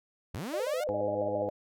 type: linear sweep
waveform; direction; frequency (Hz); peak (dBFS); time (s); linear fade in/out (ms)
sawtooth; up; 66.4 to 740; -31; 0.34-0.84; 5
type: tone with vibrato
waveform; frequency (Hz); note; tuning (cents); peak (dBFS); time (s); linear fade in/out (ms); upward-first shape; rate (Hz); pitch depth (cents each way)
sine; 555; C#5; +2; -30; 0.53-1.5; 10; square; 7.3; 150
type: harmonic tone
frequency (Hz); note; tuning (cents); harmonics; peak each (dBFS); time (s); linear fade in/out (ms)
103.83; G#2; 0; 1 / 2 / 3 / 4 / 5 / 6 / 7 / 8; -42 / -43 / -39 / -42 / -39 / -41 / -43 / -39; 0.89-1.49; 0
effects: none